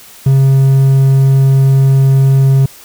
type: tone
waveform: triangle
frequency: 135.1 Hz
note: C#3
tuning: 44 cents flat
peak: -3 dBFS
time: 0.26-2.66 s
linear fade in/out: 5 ms
effects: white hiss -37 dBFS RMS until 2.84 s